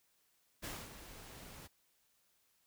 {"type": "noise with ADSR envelope", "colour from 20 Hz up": "pink", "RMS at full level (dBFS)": -42, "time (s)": [0.62, 1.68], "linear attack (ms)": 26, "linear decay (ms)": 240, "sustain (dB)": -11, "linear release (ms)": 20, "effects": ["white hiss -75 dBFS RMS until 2.66 s"]}